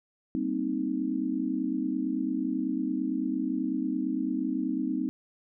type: chord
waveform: sine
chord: C minor seventh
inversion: second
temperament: equal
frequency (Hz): 196 / 233.1 / 261.6 / 311.1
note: G3 / Bb3 / C4 / Eb4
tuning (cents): 0 / 0 / 0 / 0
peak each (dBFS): -36 / -35 / -30 / -31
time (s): 0.35-5.09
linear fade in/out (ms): 0
effects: none